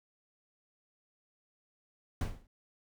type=noise with exponential decay; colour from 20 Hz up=brown; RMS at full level=-27 dBFS; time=2.21-2.47 s; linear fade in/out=2 ms; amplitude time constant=56 ms; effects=none